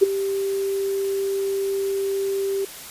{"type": "tone with ADSR envelope", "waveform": "sine", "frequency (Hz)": 392, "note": "G4", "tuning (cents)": 0, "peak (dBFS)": -7, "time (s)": [0.01, 2.65], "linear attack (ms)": 21, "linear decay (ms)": 14, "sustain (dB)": -14, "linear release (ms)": 5, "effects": ["white hiss -38 dBFS RMS until 2.9 s", "resampled to 32000 Hz"]}